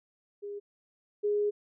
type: tone pair in turn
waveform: sine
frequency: 407.6 / 414.2 Hz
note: G#4 / G#4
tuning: -32 / -5 cents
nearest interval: unison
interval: 27 cents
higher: second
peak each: -36 / -25 dBFS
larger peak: second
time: 0.42-0.6 / 1.23-1.51 s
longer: second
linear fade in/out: 20 ms
effects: none